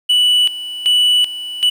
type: tone with tremolo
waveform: triangle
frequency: 2960 Hz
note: F#7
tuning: in tune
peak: -8 dBFS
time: 0.09-1.7 s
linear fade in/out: 10 ms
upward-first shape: square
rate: 1.3 Hz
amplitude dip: 80%
effects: 7-bit